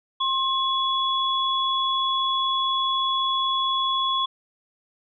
sine tone pair together, 1066 / 3389 Hz, C6 / G#7, +32 / +34 cents, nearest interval octave + minor sixth, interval 2002 cents, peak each -23 / -24 dBFS, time 0.2-4.26 s, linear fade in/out 10 ms, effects none

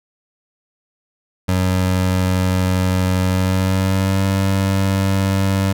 25% pulse tone with pitch glide, 92.5 to 96.82 Hz, F#2 to G2, 0 to -21 cents, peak -11 dBFS, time 1.48-5.73 s, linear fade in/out 10 ms, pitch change +79 cents, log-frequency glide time 3.22-4.25 s, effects none

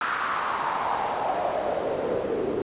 pink noise with band-pass filter sweep, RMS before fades -27 dBFS, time 0.01-2.62 s, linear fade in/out 2 ms, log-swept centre 1400 to 380 Hz, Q 3.8, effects resampled to 8000 Hz

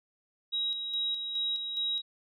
sine tone with tremolo, 3825 Hz, A#7, 44 cents sharp, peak -28 dBFS, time 0.52-2.02 s, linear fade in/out 20 ms, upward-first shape square, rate 2.4 Hz, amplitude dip 45%, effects none

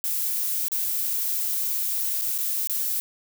violet noise with dropouts, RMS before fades -26 dBFS, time 0.04-3 s, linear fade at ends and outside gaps 0 ms, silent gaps 0.683-0.718 / 2.213-2.219 / 2.379-2.386 / 2.673-2.697 s, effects none

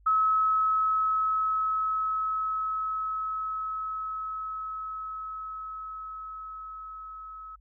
sine tone with level ramp, 1289 Hz, E6, 39 cents flat, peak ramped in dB -20 to -40 dBFS, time 0.06-7.56 s, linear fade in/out 10 ms, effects added 50 Hz sine -55 dBFS peak until 7.6 s

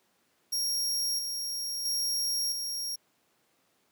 sawtooth tone with tremolo, 5588 Hz, F8, in tune, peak -25 dBFS, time 0.52-2.96 s, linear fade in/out 10 ms, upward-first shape square, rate 0.75 Hz, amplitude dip 40%, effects pink hiss -70 dBFS RMS until 3.91 s + high-pass 200 Hz 12 dB/octave

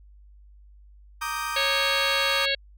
35% pulse chord, Eb major seventh, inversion second, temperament equal, 932.3 / 1174.7 / 1244.5 / 1568 Hz, Bb5 / D6 / Eb6 / G6, 0 / 0 / 0 / 0 cents, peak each -33 / -32 / -30 / -33 dBFS, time 1.21-2.46 s, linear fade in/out 10 ms
harmonic tone, 550 Hz, C#5, 14 cents flat, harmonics 1 / 3 / 4 / 5 / 6 / 7 / 8, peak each -30 / -30 / -30 / -30 / -30 / -30 / -30 dBFS, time 1.56-2.55 s, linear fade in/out 5 ms
effects added 50 Hz sine -48 dBFS peak until 2.77 s

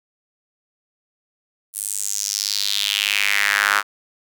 square tone with high-pass filter sweep, 50.8 Hz, G#1, 38 cents flat, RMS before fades -21 dBFS, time 1.73-3.83 s, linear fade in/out 50 ms, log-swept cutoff 10000 to 1300 Hz, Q 3.6, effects none

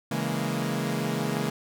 sawtooth chord, A# half-diminished seventh, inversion first, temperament equal, 138.59 / 164.81 / 207.7 / 233.1 Hz, C#3 / E3 / G#3 / A#3, 0 / 0 / 0 / 0 cents, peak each -28 dBFS, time 0.11-1.5 s, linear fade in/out 5 ms, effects none

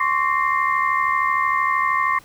sine tone cluster, 1058 / 1131 / 1837 / 2095 Hz, C6 / C#6 / A#6 / C7, +19 / +34 / -26 / +2 cents, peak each -21 / -21 / -25 / -25 dBFS, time 0-2.19 s, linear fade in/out 5 ms, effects pink hiss -49 dBFS RMS until 2.24 s

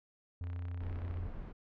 triangle tone, 87.31 Hz, F2, in tune, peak -35 dBFS, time 0.41-1.27 s, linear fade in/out 0 ms
click train, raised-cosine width 0.3 ms, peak -35 dBFS, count 25, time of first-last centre 0.44-1.172 s, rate 32.8 Hz
brown noise, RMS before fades -44 dBFS, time 0.8-1.53 s, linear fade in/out 20 ms
effects low-pass 2000 Hz 12 dB/octave

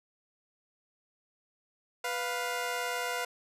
15% pulse tone pair together, 493.9 / 701.5 Hz, B4 / F5, 0 / +8 cents, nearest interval tritone, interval 608 cents, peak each -28 dBFS, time 2.04-3.25 s, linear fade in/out 5 ms, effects resampled to 32000 Hz

